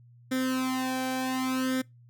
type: tone with flanger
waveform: sawtooth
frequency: 259 Hz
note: C4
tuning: 17 cents flat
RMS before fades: -29 dBFS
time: 0.31-1.82 s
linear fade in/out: 10 ms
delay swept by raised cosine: 0.56 to 1.28 ms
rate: 0.66 Hz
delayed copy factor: +1
effects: noise-tail reverb RT60 0.2 s tail -24 dB re dry + added 120 Hz sine -52 dBFS peak until 2.09 s